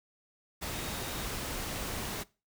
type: tone in noise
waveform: sine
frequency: 3729 Hz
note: A#7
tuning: in tune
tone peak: -48 dBFS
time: 0.73-1.27 s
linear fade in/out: 20 ms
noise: pink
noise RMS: -37 dBFS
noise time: 0.61-2.24 s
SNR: -14 dB
effects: noise-tail reverb RT60 0.3 s tail -21 dB re dry